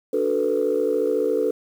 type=chord; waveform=sine; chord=B minor seventh; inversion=first; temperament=equal; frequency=293.7 / 370 / 440 / 493.9 Hz; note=D4 / F#4 / A4 / B4; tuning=0 / 0 / 0 / 0 cents; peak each=-27 / -27 / -21 / -23 dBFS; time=0.13-1.51 s; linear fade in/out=5 ms; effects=tanh soft clip ceiling -11 dBFS + 8-bit